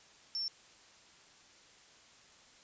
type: tone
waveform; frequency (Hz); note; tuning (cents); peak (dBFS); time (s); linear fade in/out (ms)
sine; 5410; E8; +44; -34; 0.35-0.48; 0
effects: white hiss -60 dBFS RMS until 2.63 s + resampled to 16000 Hz